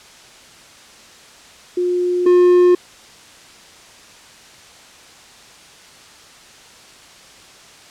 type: tone pair in turn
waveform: sine / triangle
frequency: 357.1 / 357.1 Hz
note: F4 / F4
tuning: +39 / +39 cents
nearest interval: unison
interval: 0 cents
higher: neither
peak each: -15 / -6 dBFS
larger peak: second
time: 1.77-2.26 / 2.26-2.75 s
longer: neither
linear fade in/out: 5 ms
effects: white hiss -43 dBFS RMS until 7.9 s + low-pass 7000 Hz 12 dB/octave